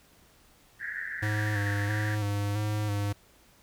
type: band-pass noise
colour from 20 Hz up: pink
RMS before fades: -36 dBFS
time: 0.79-2.18 s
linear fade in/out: 50 ms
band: 1600 to 1900 Hz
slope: 96 dB/octave
type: tone with vibrato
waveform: square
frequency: 103.83 Hz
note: G#2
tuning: in tune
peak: -28 dBFS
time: 1.22-3.13 s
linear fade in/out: 10 ms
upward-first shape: square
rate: 1.5 Hz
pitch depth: 32 cents each way
effects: pink hiss -60 dBFS RMS until 3.62 s